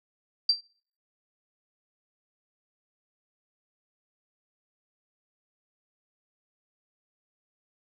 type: tone with exponential decay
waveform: sine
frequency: 4699 Hz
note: D8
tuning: in tune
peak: -15 dBFS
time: 0.49-0.61 s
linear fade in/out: 5 ms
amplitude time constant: 26 ms
effects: noise-tail reverb RT60 0.5 s tail -25 dB re dry